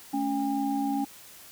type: tone cluster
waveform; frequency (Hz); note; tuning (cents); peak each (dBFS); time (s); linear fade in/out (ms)
sine; 217.7 / 279.5 / 806; A3 / C#4 / G5; -18 / +14 / +48; -34 / -27 / -31; 0.13-1.05; 10
effects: white hiss -49 dBFS RMS until 1.51 s